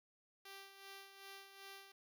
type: tone with tremolo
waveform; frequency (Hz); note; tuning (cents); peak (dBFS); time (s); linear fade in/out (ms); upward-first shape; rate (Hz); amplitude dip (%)
5% pulse; 392; G4; 0; -40; 0.45-1.92; 5; sine; 2.6; 60
effects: none